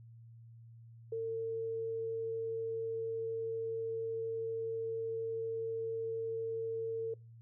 sine tone, 452.1 Hz, A4, 47 cents sharp, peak -34 dBFS, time 1.12-7.14 s, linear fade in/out 5 ms, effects noise-tail reverb RT60 0.3 s tail -24 dB re dry + added 115 Hz sine -52 dBFS peak until 7.41 s

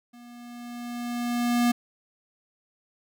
square tone with level ramp, 240.3 Hz, B3, 47 cents flat, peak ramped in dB -47 to -19 dBFS, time 0.13-1.72 s, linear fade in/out 10 ms, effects none

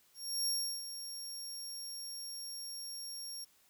25% pulse tone with ADSR envelope, 5560 Hz, F8, 9 cents flat, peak -26 dBFS, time 0.14-3.45 s, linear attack 330 ms, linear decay 350 ms, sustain -11 dB, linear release 14 ms, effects white hiss -68 dBFS RMS until 3.69 s

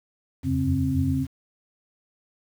sine tone cluster, 83.5 / 90.7 / 94.1 / 138.5 / 264.7 Hz, E2 / F#2 / F#2 / C#3 / C4, +23 / -34 / +30 / -1 / +20 cents, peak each -30 / -29 / -31 / -26 / -24 dBFS, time 0.43-1.27 s, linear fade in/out 50 ms, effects 8-bit

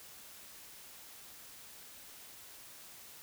silence, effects white hiss -53 dBFS RMS until 3.22 s

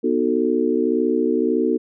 sine chord, B dominant seventh, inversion none, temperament just, 246.9 / 308.7 / 370.4 / 444.5 Hz, B3 / D#4 / F#4 / A4, 0 / -14 / +2 / +18 cents, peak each -22 dBFS, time 0.03-1.78 s, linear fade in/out 20 ms, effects none

